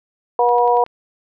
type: harmonic tone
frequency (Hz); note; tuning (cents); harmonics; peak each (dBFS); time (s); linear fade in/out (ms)
241.5; B3; -39; 2 / 3 / 4; -16 / -16 / -16; 0.39-0.84; 2
type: click train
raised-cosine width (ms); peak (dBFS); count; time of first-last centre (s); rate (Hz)
0.3; -25; 5; 0.49-0.864; 10.7
effects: none